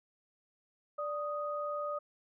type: tone pair together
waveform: sine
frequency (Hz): 587.3 / 1244.4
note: D5 / D#6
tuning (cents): 0 / 0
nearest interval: octave + minor second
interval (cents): 1300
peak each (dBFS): -36 / -37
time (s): 0.98-1.99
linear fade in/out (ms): 10
effects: none